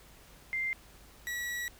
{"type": "tone pair in turn", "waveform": ["sine", "40% pulse"], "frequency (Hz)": [2093, 1931.3], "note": ["C7", "B6"], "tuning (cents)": [0, -39], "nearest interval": "minor second", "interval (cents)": 139, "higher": "first", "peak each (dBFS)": [-30, -33], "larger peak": "first", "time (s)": [[0.53, 0.73], [1.27, 1.68]], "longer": "second", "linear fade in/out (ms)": 0, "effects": ["added 50 Hz sine -58 dBFS peak until 1.79 s", "pink hiss -57 dBFS RMS until 1.79 s"]}